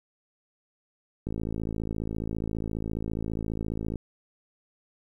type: click train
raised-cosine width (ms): 3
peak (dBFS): -19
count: 148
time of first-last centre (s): 1.27-3.957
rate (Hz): 54.7
effects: 10-bit